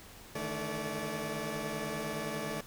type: tone cluster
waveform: 15% pulse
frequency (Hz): 148.7 / 158.6 / 217.3 / 577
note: D3 / D#3 / A3 / D5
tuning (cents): +22 / +33 / -21 / -31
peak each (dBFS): -36 / -37 / -32 / -34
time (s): 0.35-2.61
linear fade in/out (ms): 5
effects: pink hiss -52 dBFS RMS until 2.66 s